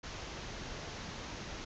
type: low-pass noise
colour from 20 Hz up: pink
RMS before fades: -44 dBFS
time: 0.03-1.65 s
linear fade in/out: 10 ms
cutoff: 6800 Hz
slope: 96 dB/octave
effects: none